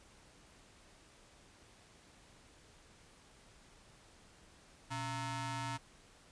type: ring-modulated tone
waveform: sawtooth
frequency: 400 Hz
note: G4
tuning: 35 cents sharp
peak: -31 dBFS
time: 4.9-5.78 s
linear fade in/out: 20 ms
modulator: 521 Hz
effects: pink hiss -62 dBFS RMS until 6.31 s + resampled to 22050 Hz